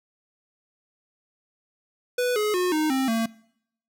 square tone with pitch steps, 493.9 / 422.6 / 361.6 / 309.3 / 264.7 / 226.5 Hz, B4 / G#4 / F#4 / D#4 / C4 / A#3, 0 / +30 / -40 / -10 / +20 / -50 cents, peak -22 dBFS, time 2.18-3.26 s, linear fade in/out 5 ms, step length 180 ms, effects noise-tail reverb RT60 0.7 s tail -22 dB re dry

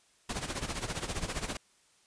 pink noise with tremolo, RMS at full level -33 dBFS, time 0.29-1.57 s, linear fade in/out 5 ms, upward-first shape sine, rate 15 Hz, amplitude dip 75%, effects white hiss -66 dBFS RMS until 2.06 s + resampled to 22050 Hz

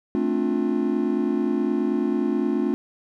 triangle chord, D minor seventh, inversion second, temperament just, 220.2 / 264.3 / 293.7 / 352.4 Hz, A3 / C4 / D4 / F4, +2 / +18 / 0 / +16 cents, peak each -24 dBFS, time 0.15-2.74 s, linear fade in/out 0 ms, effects none

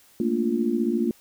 sine chord, Bb major seventh, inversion third, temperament just, 218.5 / 233.1 / 291.4 / 349.6 Hz, A3 / Bb3 / D4 / F4, -12 / 0 / -13 / +2 cents, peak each -29 / -24 / -29 / -26 dBFS, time 0.2-1.11 s, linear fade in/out 2 ms, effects white hiss -56 dBFS RMS until 1.2 s

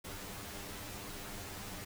pink noise with comb filter, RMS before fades -45 dBFS, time 0.04-1.85 s, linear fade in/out 10 ms, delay 10 ms, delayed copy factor +0.7, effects none

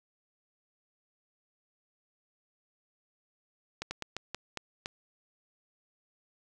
slowing click train, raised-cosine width 0.2 ms, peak -18 dBFS, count 7, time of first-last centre 3.82-4.859 s, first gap 90 ms, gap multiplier 1.26, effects none

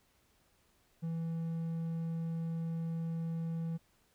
triangle tone, 164.81 Hz, E3, in tune, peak -32 dBFS, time 1.02-3.78 s, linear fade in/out 20 ms, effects pink hiss -71 dBFS RMS until 4.14 s

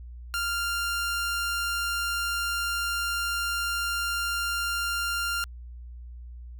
sawtooth tone, 1394 Hz, F6, 4 cents flat, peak -23 dBFS, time 0.34-5.44 s, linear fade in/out 0 ms, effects added 60 Hz sine -39 dBFS peak until 6.59 s

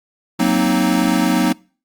square chord, C half-diminished seventh, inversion second, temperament equal, 185 / 233.1 / 261.6 / 311.1 Hz, Gb3 / Bb3 / C4 / Eb4, 0 / 0 / 0 / 0 cents, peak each -20 dBFS, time 0.39-1.53 s, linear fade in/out 10 ms, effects noise-tail reverb RT60 0.4 s tail -25 dB re dry + Opus 48 kbps

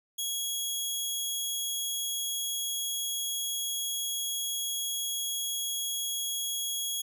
15% pulse tone, 3322 Hz, G#7, in tune, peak -23 dBFS, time 0.18-7.02 s, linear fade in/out 10 ms, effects none

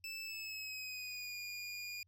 25% pulse tone with pitch glide, 2637 to 2432 Hz, E7 to D#7, 0 to -40 cents, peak -39 dBFS, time 0.04-2.03 s, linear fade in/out 2 ms, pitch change -140 cents, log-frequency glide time 0.24-1.37 s, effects added 91 Hz sine -70 dBFS peak until 2.07 s

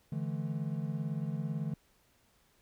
triangle chord, D suspended second, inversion none, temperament equal with one note detuned, 146.83 / 164.81 / 214.9 Hz, D3 / E3 / A3, 0 / 0 / -41 cents, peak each -34 / -35 / -38 dBFS, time 0.12-1.74 s, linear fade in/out 5 ms, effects pink hiss -69 dBFS RMS until 2.61 s

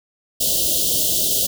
white band-stop noise, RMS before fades -19 dBFS, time 0.4-1.47 s, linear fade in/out 10 ms, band 680 to 2900 Hz, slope 96 dB/octave, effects none

